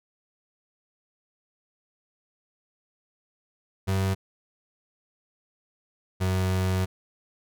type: tone pair in turn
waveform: 35% pulse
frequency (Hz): 95.9 / 93.28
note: G2 / F#2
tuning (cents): -37 / +15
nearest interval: unison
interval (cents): 48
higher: first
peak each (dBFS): -21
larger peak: neither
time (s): 3.87-4.15 / 6.2-6.86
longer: second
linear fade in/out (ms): 20
effects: none